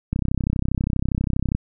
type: click train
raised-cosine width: 5 ms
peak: -9 dBFS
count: 47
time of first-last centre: 0.13-1.55 s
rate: 32.4 Hz
effects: none